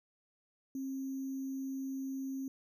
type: tone with sample-and-hold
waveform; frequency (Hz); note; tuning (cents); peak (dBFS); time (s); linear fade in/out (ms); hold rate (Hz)
sine; 268.2; C4; +43; -36; 0.75-2.48; 2; 6300
effects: none